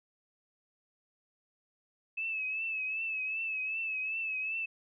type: tone with vibrato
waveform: sine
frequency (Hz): 2600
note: E7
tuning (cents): -24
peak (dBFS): -32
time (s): 2.17-4.66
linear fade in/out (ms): 10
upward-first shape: triangle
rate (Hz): 2.6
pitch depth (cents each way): 61
effects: none